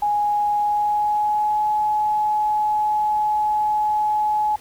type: tone with pitch glide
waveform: sine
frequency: 830.6 to 847.6 Hz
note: G#5 to G#5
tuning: 0 to +35 cents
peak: -17 dBFS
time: 0.02-4.56 s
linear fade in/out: 5 ms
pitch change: +35 cents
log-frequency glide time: 0.58-1.65 s
effects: pink hiss -47 dBFS RMS until 4.6 s